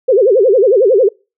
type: tone with vibrato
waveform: sine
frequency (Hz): 450.3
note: A4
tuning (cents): +40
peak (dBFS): -6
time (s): 0.08-1.09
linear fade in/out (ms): 10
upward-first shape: sine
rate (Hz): 11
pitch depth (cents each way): 300
effects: noise-tail reverb RT60 0.3 s tail -26 dB re dry